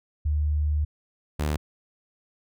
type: tone pair in turn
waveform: sine / sawtooth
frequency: 75 / 75 Hz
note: D2 / D2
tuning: +37 / +37 cents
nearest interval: unison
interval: 0 cents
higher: neither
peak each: -21 / -20 dBFS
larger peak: second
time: 0.25-0.85 / 1.39-1.57 s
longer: first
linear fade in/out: 10 ms
effects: none